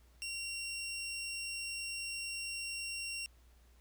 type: tone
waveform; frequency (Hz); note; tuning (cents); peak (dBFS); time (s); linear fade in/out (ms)
20% pulse; 2749; F7; -28; -34; 0.22-3.26; 0
effects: added 60 Hz sine -60 dBFS peak until 3.8 s + pink hiss -70 dBFS RMS until 3.8 s